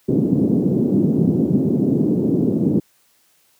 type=band-pass noise; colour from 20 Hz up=pink; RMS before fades=-17 dBFS; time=0.08-2.8 s; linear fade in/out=10 ms; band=160 to 340 Hz; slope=24 dB/octave; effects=white hiss -59 dBFS RMS until 3.59 s + high-pass 80 Hz 12 dB/octave